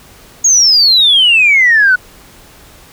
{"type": "exponential sweep", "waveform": "sine", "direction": "down", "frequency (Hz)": [6710, 1454], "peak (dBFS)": -4, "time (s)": [0.44, 1.96], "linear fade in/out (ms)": 10, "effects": ["tanh soft clip ceiling 0 dBFS", "pink hiss -40 dBFS RMS until 2.92 s"]}